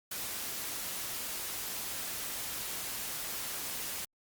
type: noise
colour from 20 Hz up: white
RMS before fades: -38 dBFS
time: 0.11-4.05 s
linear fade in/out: 5 ms
effects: Opus 48 kbps